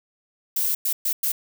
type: noise bursts at uneven times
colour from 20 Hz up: violet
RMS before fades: -23 dBFS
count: 4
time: 0.56-0.75 / 0.85-0.93 / 1.05-1.13 / 1.23-1.32 s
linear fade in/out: 5 ms
effects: none